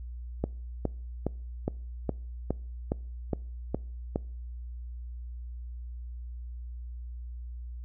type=click train; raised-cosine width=2 ms; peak=-14 dBFS; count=10; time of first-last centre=0.44-4.159 s; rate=2.42 Hz; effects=noise-tail reverb RT60 0.5 s tail -25 dB re dry + added 60 Hz sine -37 dBFS peak until 7.84 s